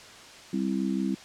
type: harmonic tone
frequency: 65.7 Hz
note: C2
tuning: 8 cents sharp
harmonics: 3 / 4 / 5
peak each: -28 / -30 / -32 dBFS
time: 0.53-1.15 s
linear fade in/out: 5 ms
effects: white hiss -47 dBFS RMS until 1.24 s + low-pass 6000 Hz 12 dB/octave